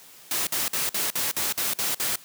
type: noise bursts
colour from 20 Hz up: white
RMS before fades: -26 dBFS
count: 9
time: 0.31-2.158 s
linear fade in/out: 2 ms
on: 160 ms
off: 51 ms
effects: white hiss -49 dBFS RMS until 2.24 s + high-pass 100 Hz 12 dB/octave